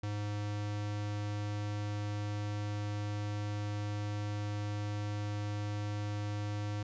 square tone, 103.8 Hz, G#2, in tune, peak -35 dBFS, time 0.03-6.83 s, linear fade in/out 5 ms, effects resampled to 16000 Hz

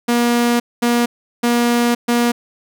sawtooth tone bursts at uneven times, 238.6 Hz, A#3, 41 cents sharp, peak -9 dBFS, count 4, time 0.08-0.6 / 0.82-1.06 / 1.43-1.95 / 2.08-2.32 s, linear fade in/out 10 ms, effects none

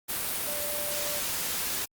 sine tone in noise, 587.3 Hz, D5, in tune, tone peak -37 dBFS, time 0.46-1.2 s, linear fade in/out 20 ms, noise white, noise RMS -31 dBFS, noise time 0.08-1.86 s, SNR -9 dB, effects Opus 32 kbps

